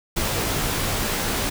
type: noise with comb filter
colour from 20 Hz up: pink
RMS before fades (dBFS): -24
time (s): 0.16-1.5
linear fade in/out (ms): 10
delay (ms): 16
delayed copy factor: -0.5
effects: none